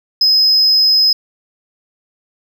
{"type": "tone", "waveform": "sine", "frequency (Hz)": 5080, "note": "D#8", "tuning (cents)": 35, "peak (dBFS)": -6, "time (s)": [0.21, 1.13], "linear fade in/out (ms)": 5, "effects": ["tanh soft clip ceiling -6 dBFS", "8-bit"]}